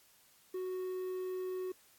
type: tone with quantisation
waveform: triangle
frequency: 370 Hz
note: F#4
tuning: in tune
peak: -34 dBFS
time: 0.54-1.72 s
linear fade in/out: 5 ms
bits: 10
effects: white hiss -65 dBFS RMS until 1.98 s + AAC 64 kbps